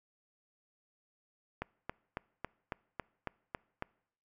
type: click train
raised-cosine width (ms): 0.5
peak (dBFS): -21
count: 9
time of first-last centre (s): 1.62-3.824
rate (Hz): 3.63
effects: noise-tail reverb RT60 0.7 s tail -25 dB re dry